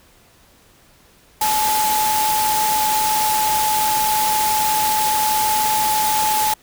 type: tone in noise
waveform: sine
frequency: 860 Hz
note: A5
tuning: 40 cents flat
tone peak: -17 dBFS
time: 1.41-6.54 s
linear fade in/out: 5 ms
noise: white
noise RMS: -22 dBFS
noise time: 1.41-6.54 s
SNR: +2 dB
effects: pink hiss -52 dBFS RMS until 6.62 s